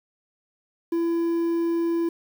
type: tone with quantisation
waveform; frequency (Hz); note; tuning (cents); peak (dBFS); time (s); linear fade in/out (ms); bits
triangle; 336; E4; +33; -19; 0.92-2.09; 5; 8
effects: none